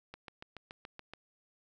click train, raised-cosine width 0.3 ms, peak -29 dBFS, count 8, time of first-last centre 0.14-1.136 s, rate 7.03 Hz, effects none

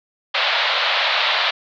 white band-pass noise, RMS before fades -19 dBFS, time 0.34-1.51 s, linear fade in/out 10 ms, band 550 to 4100 Hz, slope 48 dB/octave, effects none

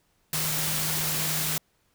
sine tone in noise, 155.5 Hz, D#3, 1 cent flat, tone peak -34 dBFS, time 0.33-1.58 s, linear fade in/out 2 ms, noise white, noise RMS -28 dBFS, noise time 0.33-1.58 s, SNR -9 dB, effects pink hiss -69 dBFS RMS until 1.94 s

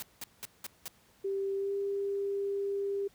white noise bursts, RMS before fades -40 dBFS, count 5, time 0-0.88 s, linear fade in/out 0 ms, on 24 ms, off 190 ms
sine tone with pitch glide, 392 to 398.4 Hz, G4 to G4, 0 to +28 cents, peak -30 dBFS, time 1.24-3.08 s, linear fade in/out 10 ms, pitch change +28 cents, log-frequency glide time 1.56-1.72 s
effects pink hiss -64 dBFS RMS until 3.14 s + high-pass 60 Hz 12 dB/octave

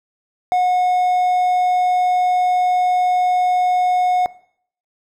triangle tone, 727 Hz, F#5, 31 cents flat, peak -11 dBFS, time 0.52-4.26 s, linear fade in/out 0 ms, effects noise-tail reverb RT60 0.6 s tail -19 dB re dry

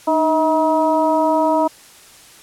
harmonic tone with a mistuned harmonic, 318.6 Hz, D#4, 41 cents sharp, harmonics 1 / 2 / 3 / 4, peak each -19 / -17 / -17 / -29 dBFS, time 0.07-1.68 s, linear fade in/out 10 ms, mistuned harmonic 1, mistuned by -68 cents, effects white hiss -44 dBFS RMS until 2.42 s + low-pass 11000 Hz 12 dB/octave

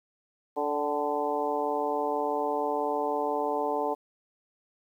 harmonic tone with a mistuned harmonic, 146.1 Hz, D3, 9 cents flat, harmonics 2 / 3 / 4 / 5 / 6 / 7, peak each -36 / -31 / -33 / -33 / -32 / -37 dBFS, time 0.56-3.95 s, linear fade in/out 20 ms, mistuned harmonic 5, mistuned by +51 cents, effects 10-bit

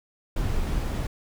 brown noise, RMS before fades -26 dBFS, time 0.36-1.07 s, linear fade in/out 5 ms, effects none

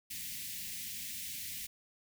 white band-stop noise, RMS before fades -42 dBFS, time 0.1-1.67 s, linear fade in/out 10 ms, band 260 to 1900 Hz, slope 48 dB/octave, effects none

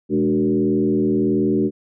sine tone with frequency modulation, 293.7 Hz, D4, in tune, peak -15 dBFS, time 0.09-1.71 s, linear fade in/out 50 ms, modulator 81.4 Hz, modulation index 1.4, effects none

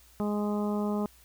harmonic tone, 207.7 Hz, G#3, in tune, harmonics 1 / 2 / 3 / 4 / 5 / 6, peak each -28 / -34 / -38 / -40 / -42 / -44 dBFS, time 0.2-1.06 s, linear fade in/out 0 ms, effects added 60 Hz sine -59 dBFS peak until 1.24 s + white hiss -59 dBFS RMS until 1.24 s

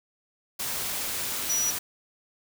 sine tone in noise, 5850 Hz, F#8, 21 cents flat, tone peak -24 dBFS, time 1.49-1.71 s, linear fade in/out 10 ms, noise white, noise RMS -31 dBFS, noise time 0.59-1.79 s, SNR +4 dB, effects none

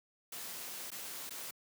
white noise with dropouts, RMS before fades -44 dBFS, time 0.32-1.51 s, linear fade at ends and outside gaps 5 ms, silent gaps 0.905-0.916 / 1.295-1.306 s, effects high-pass 150 Hz 12 dB/octave

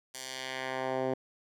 10% pulse tone with band-pass filter sweep, 130.81 Hz, C3, in tune, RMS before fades -35 dBFS, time 0.14-1.14 s, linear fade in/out 5 ms, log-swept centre 7900 to 410 Hz, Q 0.9, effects none

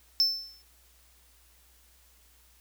triangle tone with exponential decay, 5300 Hz, E8, 9 cents sharp, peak -17 dBFS, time 0.2-0.62 s, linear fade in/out 0 ms, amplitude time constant 91 ms, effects added 60 Hz sine -62 dBFS peak until 2.6 s + white hiss -62 dBFS RMS until 2.6 s

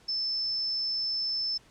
sine tone, 5274 Hz, E8, in tune, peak -27 dBFS, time 0.08-1.58 s, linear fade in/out 10 ms, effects pink hiss -59 dBFS RMS until 1.7 s + low-pass 8000 Hz 12 dB/octave

